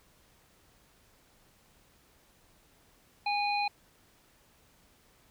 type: harmonic tone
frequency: 821 Hz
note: G#5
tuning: 20 cents flat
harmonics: 1 / 3 / 5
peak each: -29 / -33 / -37 dBFS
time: 3.26-3.68 s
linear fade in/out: 5 ms
effects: pink hiss -64 dBFS RMS until 5.3 s